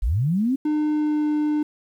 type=linear sweep; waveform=sine; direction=up; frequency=38.96 to 277.2 Hz; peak=-18 dBFS; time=0.02-0.56 s; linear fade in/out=10 ms
type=tone with pitch glide; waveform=triangle; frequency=302.7 to 300.6 Hz; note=D#4 to D4; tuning=-48 to +40 cents; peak=-17 dBFS; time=0.65-1.63 s; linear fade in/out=5 ms; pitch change=-12 cents; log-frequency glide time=0.93-1.26 s
effects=9-bit